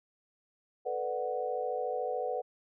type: chord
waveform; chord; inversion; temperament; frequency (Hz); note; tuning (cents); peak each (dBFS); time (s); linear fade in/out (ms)
sine; B minor seventh; third; equal; 440 / 493.9 / 587.3 / 740; A4 / B4 / D5 / F#5; 0 / 0 / 0 / 0; -39 / -34 / -39 / -36; 0.85-2.42; 20
effects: none